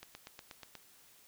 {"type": "click train", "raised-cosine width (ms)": 0.2, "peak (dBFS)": -29, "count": 7, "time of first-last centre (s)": [0.03, 0.753], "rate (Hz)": 8.3, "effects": ["white hiss -62 dBFS RMS until 1.27 s"]}